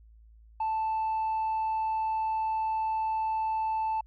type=tone with tanh clipping; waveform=triangle; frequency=880 Hz; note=A5; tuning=in tune; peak=-27 dBFS; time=0.6-4.01 s; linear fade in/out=5 ms; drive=6 dB; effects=added 55 Hz sine -52 dBFS peak until 4.06 s